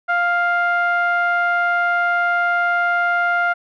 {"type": "tone with low-pass filter", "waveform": "sawtooth", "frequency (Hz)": 700, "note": "F5", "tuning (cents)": 4, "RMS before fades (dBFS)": -18, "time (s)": [0.08, 3.54], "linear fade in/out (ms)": 20, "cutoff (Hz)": 1600, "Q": 5.4, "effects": []}